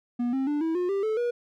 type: tone with pitch steps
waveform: triangle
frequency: 241.7 / 266.6 / 294.1 / 324.5 / 358 / 394.9 / 435.7 / 480.6 Hz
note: B3 / C4 / D4 / E4 / F4 / G4 / A4 / B4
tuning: -37 / +33 / +3 / -27 / +43 / +13 / -17 / -47 cents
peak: -22 dBFS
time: 0.19-1.31 s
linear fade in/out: 10 ms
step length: 140 ms
effects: none